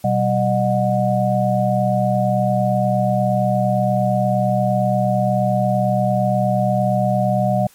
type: tone cluster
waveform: sine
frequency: 123.8 / 192.4 / 611 / 729 Hz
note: B2 / G3 / D#5 / F#5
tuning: +5 / -32 / -32 / -26 cents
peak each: -20 dBFS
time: 0.04-7.67 s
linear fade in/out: 5 ms
effects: white hiss -50 dBFS RMS until 7.74 s + MP3 64 kbps